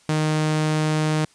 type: tone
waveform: sawtooth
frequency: 154.7 Hz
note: D#3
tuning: 10 cents flat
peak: -15 dBFS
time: 0.09-1.25 s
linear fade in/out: 2 ms
effects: white hiss -56 dBFS RMS until 1.34 s + resampled to 22050 Hz